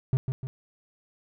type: tone with echo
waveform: triangle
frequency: 130.81 Hz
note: C3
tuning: in tune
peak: -17 dBFS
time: 0.13-0.17 s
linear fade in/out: 0 ms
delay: 150 ms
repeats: 2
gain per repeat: -6 dB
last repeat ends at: 0.47 s
effects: none